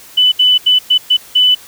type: tone bursts at uneven times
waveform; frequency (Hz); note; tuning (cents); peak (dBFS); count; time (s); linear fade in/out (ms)
sine; 2995; F#7; +20; -6; 6; 0.17-0.32 / 0.39-0.58 / 0.66-0.79 / 0.9-0.98 / 1.1-1.17 / 1.35-1.55; 10
effects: white hiss -38 dBFS RMS until 1.67 s